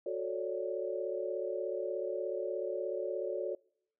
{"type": "chord", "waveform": "sine", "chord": "D major seventh", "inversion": "first", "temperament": "just", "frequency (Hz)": [367.1, 440.5, 550.6, 587.3], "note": ["F#4", "A4", "C#5", "D5"], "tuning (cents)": [-14, 2, -12, 0], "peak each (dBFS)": [-38, -39, -38, -40], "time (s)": [0.06, 3.55], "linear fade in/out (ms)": 5, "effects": ["noise-tail reverb RT60 0.7 s tail -26 dB re dry"]}